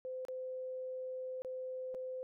sine tone with dropouts, 514 Hz, C5, 31 cents flat, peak -39 dBFS, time 0.05-2.23 s, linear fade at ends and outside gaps 0 ms, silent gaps 0.251-0.284 / 1.42-1.448 / 1.943-1.948 s, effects none

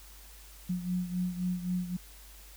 sine beating tone pair, 179.5 / 183.3 Hz, F3 / F#3, +48 / -16 cents, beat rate 3.8 Hz, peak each -31 / -36 dBFS, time 0.69-1.97 s, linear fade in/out 10 ms, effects added 50 Hz sine -51 dBFS peak until 2.56 s + white hiss -54 dBFS RMS until 2.56 s

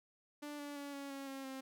sawtooth tone with pitch steps, 293.7 / 288.8 / 284 / 279.3 / 274.7 / 270.1 / 265.6 Hz, D4 / D4 / C#4 / C#4 / C#4 / C#4 / C4, 0 / -29 / +42 / +13 / -16 / -45 / +26 cents, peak -40 dBFS, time 0.42-1.61 s, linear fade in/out 10 ms, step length 170 ms, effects none

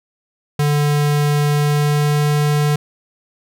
square tone with pitch glide, 146.83 to 147.85 Hz, D3 to D3, 0 to +12 cents, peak -14 dBFS, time 0.59-2.76 s, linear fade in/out 5 ms, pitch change +12 cents, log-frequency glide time 1.5-2.29 s, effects none

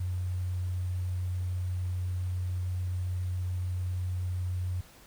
sine tone with sample-and-hold, 90.7 Hz, F#2, 34 cents flat, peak -29 dBFS, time 0-4.81 s, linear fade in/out 5 ms, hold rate 8820 Hz, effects pink hiss -55 dBFS RMS until 5.06 s

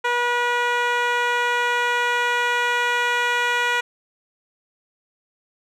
10% pulse tone with band-pass filter sweep, 483.7 Hz, B4, 36 cents flat, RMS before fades -21 dBFS, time 0.04-3.81 s, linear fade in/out 10 ms, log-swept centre 990 to 1600 Hz, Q 0.7, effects none

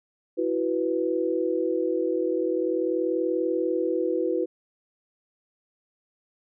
sine chord, E suspended second, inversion none, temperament equal, 329.6 / 370 / 493.9 Hz, E4 / F#4 / B4, 0 / 0 / 0 cents, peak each -27 dBFS, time 0.37-4.46 s, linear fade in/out 20 ms, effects none

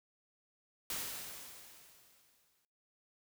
white noise with exponential decay, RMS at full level -38 dBFS, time 0.9-2.65 s, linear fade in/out 1 ms, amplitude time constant 380 ms, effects noise-tail reverb RT60 0.6 s tail -23 dB re dry

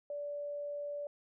sine tone, 580 Hz, D5, 22 cents flat, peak -37 dBFS, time 0.1-1.07 s, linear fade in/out 2 ms, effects none

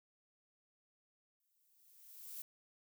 violet noise with exponential growth, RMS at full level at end -45 dBFS, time 1.4-2.42 s, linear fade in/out 2 ms, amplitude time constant 220 ms, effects none

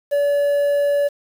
triangle tone with quantisation, 573 Hz, D5, 43 cents flat, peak -13 dBFS, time 0.11-1.09 s, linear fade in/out 20 ms, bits 7, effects none

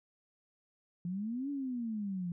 sine exponential two-way sweep, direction up then down, 170 to 288.9 to 170 Hz, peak -34 dBFS, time 1.05-2.32 s, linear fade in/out 2 ms, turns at 1.5 s, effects none

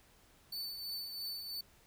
45% pulse tone with tremolo, 4507 Hz, C#8, 28 cents sharp, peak -37 dBFS, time 0.52-1.61 s, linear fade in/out 5 ms, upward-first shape triangle, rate 3 Hz, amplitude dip 50%, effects pink hiss -65 dBFS RMS until 1.86 s

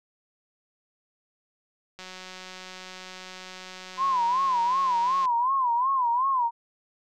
click train, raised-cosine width 0.2 ms, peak -24 dBFS, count 605, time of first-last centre 1.99-5.255 s, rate 185 Hz
sine tone with vibrato, 1010 Hz, B5, 39 cents sharp, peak -21 dBFS, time 3.97-6.51 s, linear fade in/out 50 ms, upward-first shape sine, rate 2.7 Hz, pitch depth 140 cents each way
effects none

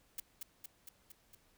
blue noise with echo, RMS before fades -40 dBFS, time 0.18-0.2 s, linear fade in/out 5 ms, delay 230 ms, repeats 5, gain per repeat -3 dB, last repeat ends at 1.35 s, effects pink hiss -70 dBFS RMS until 1.57 s

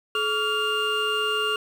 triangle tone cluster, 428.4 / 1139 / 1400 / 2803 Hz, A4 / C#6 / F6 / F7, -46 / +47 / +4 / +6 cents, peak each -26 / -28 / -26 / -24 dBFS, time 0.15-1.56 s, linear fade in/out 2 ms, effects tanh soft clip ceiling -11 dBFS + 8-bit

